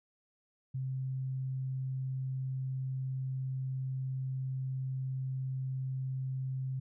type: tone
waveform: sine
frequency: 131.5 Hz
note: C3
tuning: 9 cents sharp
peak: -33 dBFS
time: 0.74-6.8 s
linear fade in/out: 10 ms
effects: none